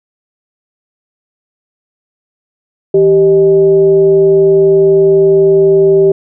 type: tone with frequency modulation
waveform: sine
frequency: 390 Hz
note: G4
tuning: 9 cents flat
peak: -4 dBFS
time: 2.94-6.12 s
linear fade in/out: 5 ms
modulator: 228 Hz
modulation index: 0.4
effects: none